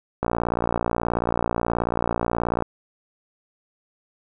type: click train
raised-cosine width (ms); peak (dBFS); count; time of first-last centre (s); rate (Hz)
1; -8; 141; 0.23-2.623; 58.5
effects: none